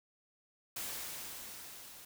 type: noise with level ramp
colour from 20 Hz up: white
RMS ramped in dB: -40 to -53 dBFS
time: 0.76-2.05 s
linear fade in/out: 5 ms
effects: none